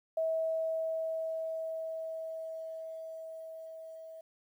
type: tone with level ramp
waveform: sine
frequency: 646 Hz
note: E5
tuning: 35 cents flat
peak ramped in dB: -28 to -45 dBFS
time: 0.17-4.21 s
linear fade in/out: 5 ms
effects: 11-bit